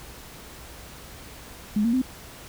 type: tone with pitch steps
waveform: sine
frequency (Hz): 209.6 / 232.6 / 258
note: G#3 / A#3 / C4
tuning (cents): +16 / -4 / -24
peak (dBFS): -19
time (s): 1.76-2.018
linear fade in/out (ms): 5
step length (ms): 86
effects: added 60 Hz sine -49 dBFS peak until 2.48 s + pink hiss -44 dBFS RMS until 2.48 s